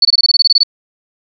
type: tone bursts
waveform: sine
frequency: 4458 Hz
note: C#8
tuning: 9 cents sharp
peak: -5 dBFS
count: 12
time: 0.02-0.634 s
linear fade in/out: 5 ms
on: 31 ms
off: 22 ms
effects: none